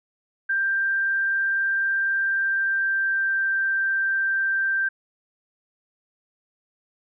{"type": "tone with pitch glide", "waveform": "sine", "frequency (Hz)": [1581, 1571], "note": ["G6", "G6"], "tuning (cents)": [14, 3], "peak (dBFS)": -20, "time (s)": [0.49, 4.89], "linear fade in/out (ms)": 10, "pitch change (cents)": -11, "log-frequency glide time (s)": [2.16, 3.51], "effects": []}